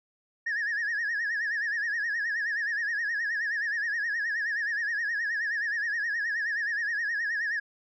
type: tone with vibrato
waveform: sine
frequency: 1760 Hz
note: A6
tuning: in tune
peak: -25 dBFS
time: 0.46-7.6 s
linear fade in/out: 10 ms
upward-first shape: sine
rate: 9.5 Hz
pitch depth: 120 cents each way
effects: tanh soft clip ceiling -25 dBFS